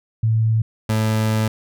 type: tone pair in turn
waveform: sine / 30% pulse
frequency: 111.4 / 109.42 Hz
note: A2 / A2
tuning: +22 / -9 cents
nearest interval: unison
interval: 31 cents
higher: first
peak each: -14 dBFS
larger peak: neither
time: 0.23-0.62 / 0.89-1.48 s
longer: second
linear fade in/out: 5 ms
effects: none